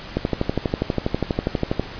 click train, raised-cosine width 2 ms, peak -6 dBFS, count 21, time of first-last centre 0.17-1.796 s, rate 12.3 Hz, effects pink hiss -36 dBFS RMS until 1.99 s + resampled to 11025 Hz

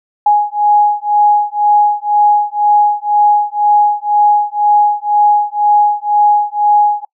sine beating tone pair, 830.6 / 832.6 Hz, G#5 / G#5, 0 / +4 cents, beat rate 2 Hz, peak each -11 dBFS, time 0.26-7.05 s, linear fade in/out 5 ms, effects noise-tail reverb RT60 0.1 s tail -25 dB re dry

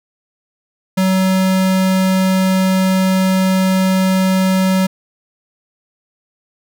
square tone, 188.4 Hz, F#3, 32 cents sharp, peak -12 dBFS, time 0.97-4.87 s, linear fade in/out 10 ms, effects none

